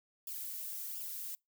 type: noise with flanger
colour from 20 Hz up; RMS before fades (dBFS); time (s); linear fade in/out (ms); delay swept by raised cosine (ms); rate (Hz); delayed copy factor
violet; -42; 0.27-1.35; 2; 0.49 to 3.29; 1.4; -0.75
effects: noise-tail reverb RT60 0.2 s tail -26 dB re dry